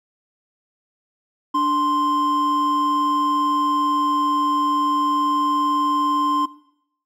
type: tone pair together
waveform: triangle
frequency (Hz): 293.7 / 1046.6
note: D4 / C6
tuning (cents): 0 / 0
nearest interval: octave + minor seventh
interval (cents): 2200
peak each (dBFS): -21 / -16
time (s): 1.54-6.46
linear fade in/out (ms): 10
effects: noise-tail reverb RT60 0.7 s tail -18 dB re dry